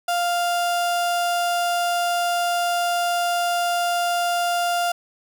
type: tone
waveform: 35% pulse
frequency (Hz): 698.5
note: F5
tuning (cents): 0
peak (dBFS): -18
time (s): 0.08-4.92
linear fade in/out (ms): 5
effects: none